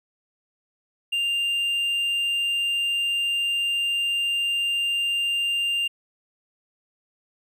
triangle tone, 2794 Hz, F7, in tune, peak -20 dBFS, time 1.12-5.88 s, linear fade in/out 10 ms, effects none

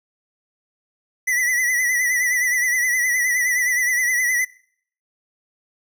square tone with vibrato, 1975.5 Hz, B6, in tune, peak -18 dBFS, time 1.27-4.45 s, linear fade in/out 10 ms, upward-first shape triangle, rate 9.6 Hz, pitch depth 73 cents each way, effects noise-tail reverb RT60 0.6 s tail -23 dB re dry

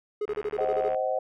triangle tone bursts, 419.5 Hz, G#4, 17 cents sharp, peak -24 dBFS, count 9, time 0.21-0.887 s, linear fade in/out 5 ms, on 45 ms, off 34 ms
click train, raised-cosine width 0.5 ms, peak -26 dBFS, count 50, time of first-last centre 0.28-0.946 s, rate 73.6 Hz
sine chord, C diminished, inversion none, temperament just, 523.3 / 627.9 / 753.5 Hz, C5 / Eb5 / Gb5, 0 / +16 / +31 cents, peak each -28 / -29 / -30 dBFS, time 0.58-1.19 s, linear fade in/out 5 ms
effects none

